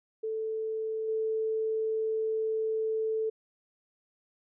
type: tone with level steps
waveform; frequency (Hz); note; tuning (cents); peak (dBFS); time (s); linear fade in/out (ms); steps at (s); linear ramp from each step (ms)
sine; 440.3; A4; +1; -30 / -27; 0.23-3.3; 10; 1.08; 5
effects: none